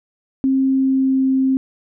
sine tone with pitch glide, 266.5 to 264.5 Hz, C4 to C4, +32 to +19 cents, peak -13 dBFS, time 0.44-1.57 s, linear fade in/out 0 ms, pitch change -13 cents, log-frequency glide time 0.7-1.3 s, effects none

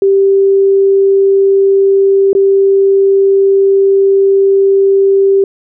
sine tone with dropouts, 391.7 Hz, G4, 1 cent flat, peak -5 dBFS, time 0.02-5.44 s, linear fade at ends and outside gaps 2 ms, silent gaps 2.331-2.35 s, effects none

